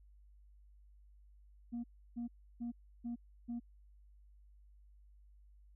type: tone bursts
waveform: sine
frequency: 237.3 Hz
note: A#3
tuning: 31 cents sharp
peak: -36 dBFS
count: 5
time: 1.72-3.6 s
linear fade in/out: 20 ms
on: 120 ms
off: 320 ms
effects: tanh soft clip ceiling -36 dBFS + added 50 Hz sine -59 dBFS peak until 5.75 s